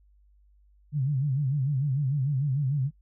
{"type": "tone with vibrato", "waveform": "sine", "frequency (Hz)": 138.59, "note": "C#3", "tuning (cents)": 0, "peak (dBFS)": -23, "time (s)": [0.92, 2.91], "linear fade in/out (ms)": 50, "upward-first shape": "sine", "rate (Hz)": 6.7, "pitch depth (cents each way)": 140, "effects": ["noise-tail reverb RT60 0.1 s tail -23 dB re dry", "added 50 Hz sine -57 dBFS peak until 3.01 s"]}